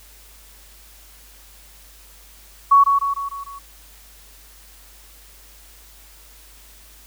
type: tone with echo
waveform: sine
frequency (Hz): 1117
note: C#6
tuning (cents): +13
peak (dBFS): -8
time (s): 2.71-2.84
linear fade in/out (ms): 10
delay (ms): 150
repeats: 5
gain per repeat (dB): -5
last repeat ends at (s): 3.59
effects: added 50 Hz sine -48 dBFS peak until 7.06 s + white hiss -48 dBFS RMS until 7.06 s